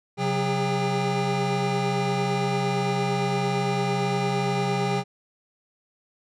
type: tone cluster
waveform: square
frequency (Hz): 132.9 / 183.7 / 407.5 / 798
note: C3 / F#3 / G#4 / G5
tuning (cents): +27 / -12 / -33 / +31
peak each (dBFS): -29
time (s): 0.17-5.04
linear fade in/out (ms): 50
effects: low-pass 6000 Hz 12 dB/octave